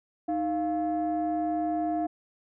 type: tone pair together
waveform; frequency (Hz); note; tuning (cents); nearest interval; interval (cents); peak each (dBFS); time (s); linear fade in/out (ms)
sine; 311.1 / 698.4; D#4 / F5; 0 / 0; octave + major second; 1400; -27; 0.28-2.07; 10
effects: tanh soft clip ceiling -21 dBFS